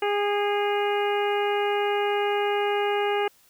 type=harmonic tone with a mistuned harmonic; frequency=409.4 Hz; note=G#4; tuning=25 cents flat; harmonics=1 / 2 / 3 / 4 / 5 / 6 / 7; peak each=-24 / -27 / -34 / -35 / -35 / -37 / -36 dBFS; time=0.02-3.28 s; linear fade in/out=5 ms; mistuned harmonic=5; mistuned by=+36 cents; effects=white hiss -59 dBFS RMS until 3.49 s

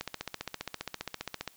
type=click train; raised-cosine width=0.2 ms; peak=-17 dBFS; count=23; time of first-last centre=0.01-1.477 s; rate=15 Hz; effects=white hiss -60 dBFS RMS until 1.56 s

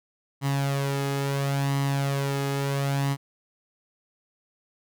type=tone with flanger; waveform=sawtooth; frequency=139 Hz; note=C#3; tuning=5 cents sharp; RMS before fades=-26 dBFS; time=0.41-3.17 s; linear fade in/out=50 ms; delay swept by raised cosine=0.99 to 2.39 ms; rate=0.73 Hz; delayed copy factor=+0.55; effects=none

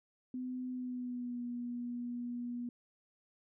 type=tone with pitch glide; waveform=sine; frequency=253.2 to 241.8 Hz; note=B3 to B3; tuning=+43 to -36 cents; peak=-37 dBFS; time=0.34-2.69 s; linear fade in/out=2 ms; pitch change=-79 cents; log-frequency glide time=0.7-1.43 s; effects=none

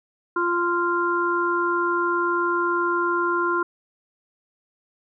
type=harmonic tone; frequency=347.6 Hz; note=F4; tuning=8 cents flat; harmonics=1 / 3 / 4; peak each=-24 / -24 / -24 dBFS; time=0.36-3.63 s; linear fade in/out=5 ms; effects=none

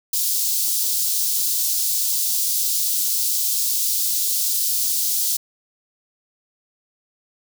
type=high-pass noise; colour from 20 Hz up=white; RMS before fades=-21 dBFS; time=0.13-5.37 s; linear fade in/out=5 ms; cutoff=4200 Hz; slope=24 dB/octave; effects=none

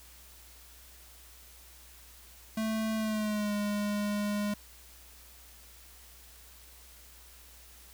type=tone with pitch glide; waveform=square; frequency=220 to 206.5 Hz; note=A3 to G#3; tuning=0 to -10 cents; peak=-30 dBFS; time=2.57-4.54 s; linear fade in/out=5 ms; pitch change=-110 cents; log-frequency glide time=2.96-3.53 s; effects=added 60 Hz sine -56 dBFS peak until 7.93 s + white hiss -55 dBFS RMS until 7.93 s

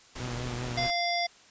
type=noise; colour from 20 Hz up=pink; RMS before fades=-39 dBFS; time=0.15-0.91 s; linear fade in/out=10 ms
type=tone with vibrato; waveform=sawtooth; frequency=122.5 Hz; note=B2; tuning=14 cents flat; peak=-30 dBFS; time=0.2-0.87 s; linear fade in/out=5 ms; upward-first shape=triangle; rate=5.1 Hz; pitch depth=46 cents each way
type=harmonic tone; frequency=694 Hz; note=F5; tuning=11 cents flat; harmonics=1 / 3 / 5 / 7 / 8; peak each=-29 / -32 / -37 / -34 / -37 dBFS; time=0.77-1.27 s; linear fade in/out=10 ms
effects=white hiss -56 dBFS RMS until 1.5 s + resampled to 16000 Hz

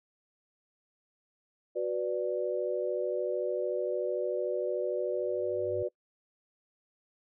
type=chord; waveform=sine; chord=B minor; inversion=second; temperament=equal; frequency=370 / 493.9 / 587.3 Hz; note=F#4 / B4 / D5; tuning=0 / 0 / 0 cents; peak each=-33 dBFS; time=1.75-5.89 s; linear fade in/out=20 ms
type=tone with exponential growth; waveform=sine; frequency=98.7 Hz; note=G2; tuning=12 cents sharp; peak=-39 dBFS; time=4.95-5.83 s; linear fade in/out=5 ms; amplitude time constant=190 ms
effects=noise-tail reverb RT60 0.1 s tail -25 dB re dry

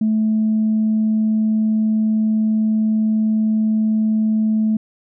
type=tone; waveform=sine; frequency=217.7 Hz; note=A3; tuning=18 cents flat; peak=-13 dBFS; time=0.01-4.77 s; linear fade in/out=5 ms; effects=tanh soft clip ceiling -10 dBFS

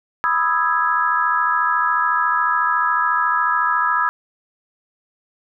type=chord; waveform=sine; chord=E major seventh; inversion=second; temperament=equal; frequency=987.8 / 1244.5 / 1318.5 / 1661.2 Hz; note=B5 / D#6 / E6 / G#6; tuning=0 / 0 / 0 / 0 cents; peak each=-21 dBFS; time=0.24-4.09 s; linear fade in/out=0 ms; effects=none

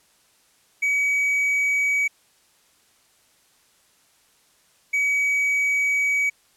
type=tone pair in turn; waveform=triangle; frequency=2270 / 2270 Hz; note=C#7 / C#7; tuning=+41 / +41 cents; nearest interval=unison; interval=0 cents; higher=neither; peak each=-17 dBFS; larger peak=neither; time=0.82-2.08 / 4.93-6.3 s; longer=second; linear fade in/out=10 ms; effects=white hiss -60 dBFS RMS until 6.56 s + low-pass 11000 Hz 12 dB/octave

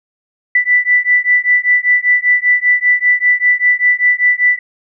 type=beating tone pair; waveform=sine; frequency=1975.5 / 1980.6 Hz; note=B6 / B6; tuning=0 / +4 cents; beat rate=5.1 Hz; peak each=-12 dBFS; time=0.55-4.59 s; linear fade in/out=5 ms; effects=none

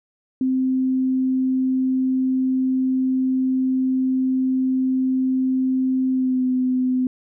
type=tone with pitch glide; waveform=sine; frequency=260 to 255.1 Hz; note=C4 to C4; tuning=-11 to -44 cents; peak=-17 dBFS; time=0.41-7.07 s; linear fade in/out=2 ms; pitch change=-33 cents; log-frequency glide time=6.11-6.44 s; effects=none

